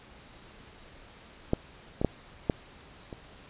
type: clicks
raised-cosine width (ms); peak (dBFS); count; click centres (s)
2; -10 / -16 / -9 / -10 / -26; 5; 1.534 / 2.015 / 2.047 / 2.498 / 3.128
effects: pink hiss -52 dBFS RMS until 3.49 s + resampled to 8000 Hz